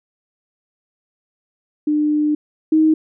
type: tone pair in turn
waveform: sine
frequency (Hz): 300 / 314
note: D4 / D#4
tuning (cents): +37 / +16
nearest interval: minor second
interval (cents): 79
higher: second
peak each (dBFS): -14 / -10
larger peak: second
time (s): 1.87-2.35 / 2.72-2.94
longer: first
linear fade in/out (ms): 5
effects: none